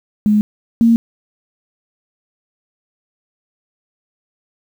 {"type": "tone pair in turn", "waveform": "sine", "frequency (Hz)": [210.5, 230.6], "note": ["G#3", "A#3"], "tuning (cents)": [24, -19], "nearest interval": "major second", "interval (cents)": 157, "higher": "second", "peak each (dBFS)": [-9, -7], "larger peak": "second", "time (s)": [[0.26, 0.41], [0.81, 0.96]], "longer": "neither", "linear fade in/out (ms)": 0, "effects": ["7-bit"]}